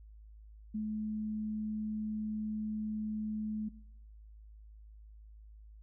sine tone, 214.7 Hz, A3, 42 cents flat, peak -33 dBFS, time 0.74-3.69 s, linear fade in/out 10 ms, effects noise-tail reverb RT60 0.7 s tail -19 dB re dry + added 53 Hz sine -51 dBFS peak until 5.82 s

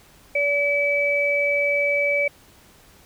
sine tone pair together, 574 / 2296 Hz, D5 / D7, -40 / -40 cents, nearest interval 2 octaves, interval 2400 cents, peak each -22 / -20 dBFS, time 0.35-2.28 s, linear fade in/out 5 ms, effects pink hiss -52 dBFS RMS until 3.05 s

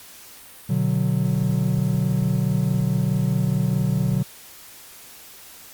triangle chord, B minor, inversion none, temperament just, 123.47 / 148.16 / 185.21 Hz, B2 / D3 / F#3, 0 / +16 / +2 cents, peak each -21 dBFS, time 0.69-4.23 s, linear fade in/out 10 ms, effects white hiss -44 dBFS RMS until 5.73 s + Opus 48 kbps

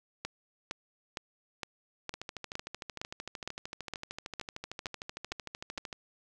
two click trains, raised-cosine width 0.2 ms, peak -22 / -18 dBFS, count 51 / 13, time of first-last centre 2.14-5.928 / 0.25-5.78 s, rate 13.2 / 2.17 Hz, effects none

